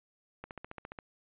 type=click train; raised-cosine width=0.5 ms; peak=-27 dBFS; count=9; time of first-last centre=0.44-0.988 s; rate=14.6 Hz; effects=resampled to 8000 Hz